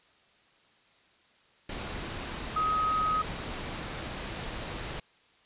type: tone in noise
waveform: sine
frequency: 1262 Hz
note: D#6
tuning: 24 cents sharp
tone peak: -25 dBFS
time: 2.56-3.22 s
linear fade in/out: 5 ms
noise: pink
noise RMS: -37 dBFS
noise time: 1.69-5 s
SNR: +9 dB
effects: white hiss -63 dBFS RMS until 5.45 s + resampled to 8000 Hz